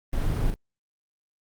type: noise with echo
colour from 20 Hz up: brown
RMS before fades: -26 dBFS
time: 0.13-0.5 s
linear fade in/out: 0 ms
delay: 39 ms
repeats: 1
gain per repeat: -5 dB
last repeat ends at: 0.539 s
effects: Opus 32 kbps